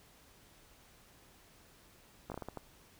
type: slowing click train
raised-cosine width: 1 ms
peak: -27 dBFS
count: 7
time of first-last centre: 2.3-2.573 s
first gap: 18 ms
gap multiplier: 1.37
effects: pink hiss -62 dBFS RMS until 2.99 s